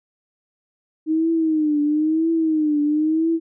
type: tone with vibrato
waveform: sine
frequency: 311.1 Hz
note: D#4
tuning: in tune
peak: -16 dBFS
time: 1.06-3.4 s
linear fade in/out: 50 ms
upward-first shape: triangle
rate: 1 Hz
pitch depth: 110 cents each way
effects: none